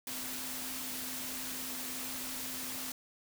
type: tone in noise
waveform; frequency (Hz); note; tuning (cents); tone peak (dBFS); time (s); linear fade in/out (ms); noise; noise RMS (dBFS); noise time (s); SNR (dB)
sine; 256.8; C4; -32; -48; 0.07-2.92; 2; white; -40; 0.07-2.92; -11
effects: none